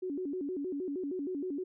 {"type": "tone with vibrato", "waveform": "sine", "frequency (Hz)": 323.7, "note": "E4", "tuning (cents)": -31, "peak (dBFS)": -33, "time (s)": [0.02, 1.64], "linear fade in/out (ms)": 10, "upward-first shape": "square", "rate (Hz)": 6.4, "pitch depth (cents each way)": 230, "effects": []}